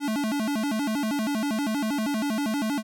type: tone with vibrato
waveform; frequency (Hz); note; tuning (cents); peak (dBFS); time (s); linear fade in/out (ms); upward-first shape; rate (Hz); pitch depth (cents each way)
square; 250.1; B3; +22; -25; 0-2.83; 50; square; 6.3; 240
effects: none